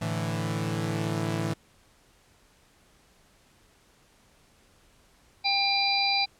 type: chord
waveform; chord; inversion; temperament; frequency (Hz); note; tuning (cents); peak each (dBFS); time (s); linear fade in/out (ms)
sawtooth; A suspended fourth; none; equal; 110 / 146.83 / 164.81; A2 / D3 / E3; 0 / 0 / 0; -27 / -31 / -27; 0.01-1.54; 10
type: harmonic tone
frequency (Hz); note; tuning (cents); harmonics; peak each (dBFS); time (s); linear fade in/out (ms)
797; G5; +28; 1 / 3 / 5 / 6; -28 / -28 / -28 / -28; 5.44-6.26; 20
effects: pink hiss -61 dBFS RMS until 6.39 s + low-pass 11000 Hz 12 dB/octave